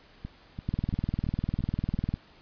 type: two click trains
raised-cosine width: 5 ms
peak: -16 / -23 dBFS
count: 30 / 6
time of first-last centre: 0.69-2.14 / 0.25-1.945 s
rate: 20 / 2.95 Hz
effects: pink hiss -56 dBFS RMS until 2.41 s + resampled to 11025 Hz